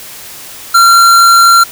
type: tone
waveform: square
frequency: 1372 Hz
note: F6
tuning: 31 cents flat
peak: -3 dBFS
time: 0.74-1.64 s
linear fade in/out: 10 ms
effects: white hiss -29 dBFS RMS until 1.71 s